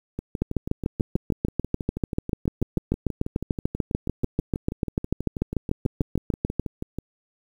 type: two click trains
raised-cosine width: 3 ms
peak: -16 / -9 dBFS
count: 43 / 43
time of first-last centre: 0.19-6.986 / 0.42-6.596 s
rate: 6.18 / 6.8 Hz
effects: 8-bit